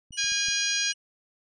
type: clicks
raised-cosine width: 5 ms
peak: -38 / -41 / -39 / -34 dBFS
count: 4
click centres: 0.108 / 0.243 / 0.32 / 0.485 s
type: tone with pitch glide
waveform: 20% pulse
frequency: 2920 to 2903 Hz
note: F#7 to F#7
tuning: -24 to -34 cents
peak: -34 dBFS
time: 0.12-0.94 s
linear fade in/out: 10 ms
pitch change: -10 cents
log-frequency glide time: 0.55-0.82 s
type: harmonic tone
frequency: 817 Hz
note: G#5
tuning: 29 cents flat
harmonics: 2 / 3 / 4 / 5 / 6 / 7 / 8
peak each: -32 / -32 / -32 / -32 / -32 / -32 / -32 dBFS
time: 0.17-0.93 s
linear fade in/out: 20 ms
effects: resampled to 22050 Hz